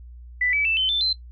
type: tone with pitch steps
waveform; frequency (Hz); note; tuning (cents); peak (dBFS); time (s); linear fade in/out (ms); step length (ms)
sine; 1986 / 2295 / 2651 / 3063 / 3539 / 4088; B6 / D7 / E7 / G7 / A7 / C8; +9 / -40 / +9 / -41 / +9 / -41; -19; 0.41-1.13; 5; 120
effects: noise-tail reverb RT60 0.1 s tail -19 dB re dry + added 60 Hz sine -39 dBFS peak until 1.31 s